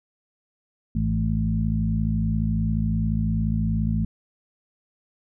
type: harmonic tone with a mistuned harmonic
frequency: 54.4 Hz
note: A1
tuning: 19 cents flat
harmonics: 1 / 2 / 3 / 4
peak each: -26 / -26 / -26 / -26 dBFS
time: 0.95-4.05 s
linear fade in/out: 5 ms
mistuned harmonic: 2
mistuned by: -44 cents
effects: none